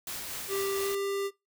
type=noise with tremolo; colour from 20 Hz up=white; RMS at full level=-37 dBFS; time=0.07-0.95 s; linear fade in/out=2 ms; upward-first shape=sine; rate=4.3 Hz; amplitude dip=25%
type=tone with pitch glide; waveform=square; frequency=393 to 396.6 Hz; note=G4 to G4; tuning=+4 to +20 cents; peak=-30 dBFS; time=0.48-1.31 s; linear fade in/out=50 ms; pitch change=+16 cents; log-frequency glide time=0.82-0.88 s
effects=noise-tail reverb RT60 0.2 s tail -21 dB re dry